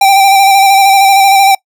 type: tone with vibrato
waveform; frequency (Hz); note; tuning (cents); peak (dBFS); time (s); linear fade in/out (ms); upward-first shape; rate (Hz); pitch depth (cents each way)
square; 784; G5; 0; -4; 0.01-1.55; 5; square; 13; 24
effects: noise-tail reverb RT60 0.1 s tail -23 dB re dry